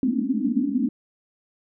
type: band-pass noise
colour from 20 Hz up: white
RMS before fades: -23 dBFS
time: 0.03-0.89 s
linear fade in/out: 2 ms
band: 210 to 290 Hz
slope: 96 dB/octave
effects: none